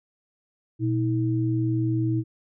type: tone pair together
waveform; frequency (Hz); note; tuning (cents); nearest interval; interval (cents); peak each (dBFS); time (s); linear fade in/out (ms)
sine; 120 / 320.4; B2 / E4; -49 / -49; octave + perfect fourth; 1700; -23 / -25; 0.79-2.24; 50
effects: none